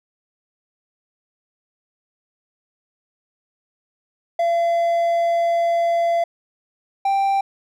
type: tone pair in turn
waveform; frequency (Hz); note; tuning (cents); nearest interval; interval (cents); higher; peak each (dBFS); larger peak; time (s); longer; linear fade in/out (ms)
triangle; 680 / 785.9; F5 / G5; -46 / +4; minor third; 250; second; -14; neither; 4.39-6.24 / 7.05-7.41; first; 5
effects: none